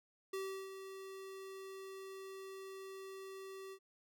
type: tone with ADSR envelope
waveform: square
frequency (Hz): 385.2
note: G4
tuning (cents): -30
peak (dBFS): -39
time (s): 0.33-3.79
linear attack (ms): 7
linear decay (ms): 350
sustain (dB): -9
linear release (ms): 67
effects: none